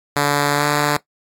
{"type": "tone with pitch glide", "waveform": "5% pulse", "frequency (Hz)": [144.5, 146.94], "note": ["D3", "D3"], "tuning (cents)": [-28, 1], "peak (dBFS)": -4, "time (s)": [0.16, 0.97], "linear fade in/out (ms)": 5, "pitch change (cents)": 29, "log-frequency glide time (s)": [0.54, 0.66], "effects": ["noise-tail reverb RT60 0.1 s tail -18 dB re dry", "AAC 64 kbps"]}